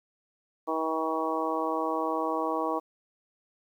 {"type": "harmonic tone", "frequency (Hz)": 159.9, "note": "D#3", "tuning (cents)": 48, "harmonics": [2, 3, 4, 5, 6, 7], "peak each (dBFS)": [-33, -33, -34, -35, -34, -33], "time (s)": [0.67, 2.8], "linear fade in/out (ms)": 20, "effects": ["10-bit"]}